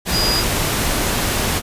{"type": "tone in noise", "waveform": "sine", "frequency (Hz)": 4894, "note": "D#8", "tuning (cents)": -29, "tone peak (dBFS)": -18, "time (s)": [0.11, 0.44], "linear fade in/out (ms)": 50, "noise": "pink", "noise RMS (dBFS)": -19, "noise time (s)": [0.05, 1.62], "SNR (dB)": -2, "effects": ["resampled to 32000 Hz"]}